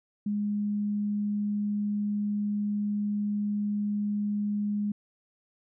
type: tone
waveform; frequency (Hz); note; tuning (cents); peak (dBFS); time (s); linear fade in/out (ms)
sine; 206.7; G#3; -8; -26; 0.26-4.92; 5
effects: none